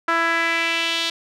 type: tone with band-pass filter sweep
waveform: sawtooth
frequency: 332.6 Hz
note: E4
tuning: 16 cents sharp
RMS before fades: -21 dBFS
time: 0.08-1.1 s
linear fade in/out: 5 ms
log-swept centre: 1400 to 3700 Hz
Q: 2.6
effects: none